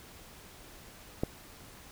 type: click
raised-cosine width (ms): 2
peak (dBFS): -15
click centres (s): 1.235
effects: pink hiss -52 dBFS RMS until 1.91 s